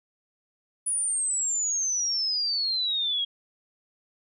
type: exponential sweep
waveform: sine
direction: down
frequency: 9910 to 3263 Hz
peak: -24 dBFS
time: 0.86-3.25 s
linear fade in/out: 10 ms
effects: none